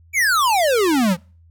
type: exponential sweep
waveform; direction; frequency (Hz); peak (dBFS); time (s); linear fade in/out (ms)
square; down; 2374 to 165; -15; 0.13-1.17; 50
effects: noise-tail reverb RT60 0.4 s tail -26 dB re dry + added 83 Hz sine -47 dBFS peak until 1.5 s